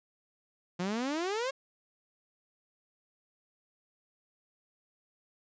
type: exponential sweep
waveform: sawtooth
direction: up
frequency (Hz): 172.1 to 554.4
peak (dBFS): -27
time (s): 0.79-1.51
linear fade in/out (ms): 10
effects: resampled to 16000 Hz